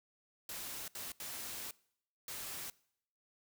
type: noise bursts at uneven times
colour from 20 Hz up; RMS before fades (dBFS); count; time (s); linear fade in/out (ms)
white; -44; 4; 0.49-0.88 / 0.95-1.12 / 1.2-1.71 / 2.28-2.7; 2
effects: noise-tail reverb RT60 0.7 s tail -23 dB re dry